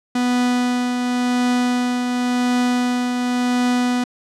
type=tone with tremolo; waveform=45% pulse; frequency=246.9 Hz; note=B3; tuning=in tune; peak=-15 dBFS; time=0.15-4.04 s; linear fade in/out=5 ms; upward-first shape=triangle; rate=0.92 Hz; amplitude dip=40%; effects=low-pass 8000 Hz 12 dB/octave